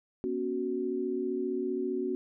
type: chord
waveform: sine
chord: B suspended second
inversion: none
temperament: equal with one note detuned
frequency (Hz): 242 / 277.2 / 370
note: B3 / C#4 / F#4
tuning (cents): -35 / 0 / 0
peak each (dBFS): -36 / -35 / -31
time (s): 0.24-2.15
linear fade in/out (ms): 0
effects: none